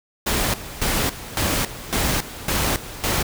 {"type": "noise with tremolo", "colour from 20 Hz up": "pink", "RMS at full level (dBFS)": -21, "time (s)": [0.26, 3.23], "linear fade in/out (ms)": 10, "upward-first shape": "square", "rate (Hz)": 1.8, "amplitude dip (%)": 80, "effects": []}